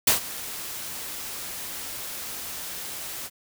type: noise with ADSR envelope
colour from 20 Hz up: white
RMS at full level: -17 dBFS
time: 0.07-3.3 s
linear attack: 5 ms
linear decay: 120 ms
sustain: -18 dB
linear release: 44 ms
effects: none